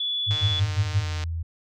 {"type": "tone", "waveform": "sine", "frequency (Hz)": 3431, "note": "A7", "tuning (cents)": -44, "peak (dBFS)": -24, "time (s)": [0, 0.6], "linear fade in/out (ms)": 5}
{"type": "tone with tremolo", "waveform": "sine", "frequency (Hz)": 103.9, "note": "G#2", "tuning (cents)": 1, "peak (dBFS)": -19, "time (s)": [0.26, 1.07], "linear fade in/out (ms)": 50, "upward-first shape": "sine", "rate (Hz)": 5.9, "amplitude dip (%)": 100}
{"type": "click train", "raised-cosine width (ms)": 0.2, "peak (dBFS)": -18, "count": 142, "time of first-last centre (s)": [0.31, 1.238], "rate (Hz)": 152}
{"type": "tone with pitch glide", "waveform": "sine", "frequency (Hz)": [92.5, 82.41], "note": ["F#2", "E2"], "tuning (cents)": [0, 0], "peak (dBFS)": -26, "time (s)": [0.41, 1.43], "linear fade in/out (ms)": 10, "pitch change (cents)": -200, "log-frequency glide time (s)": [0.94, 1.29]}
{"effects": []}